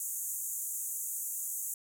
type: band-pass noise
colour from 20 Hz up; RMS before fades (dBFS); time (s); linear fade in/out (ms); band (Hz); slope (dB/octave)
pink; -37; 0-1.74; 2; 6500 to 16000; 96
effects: none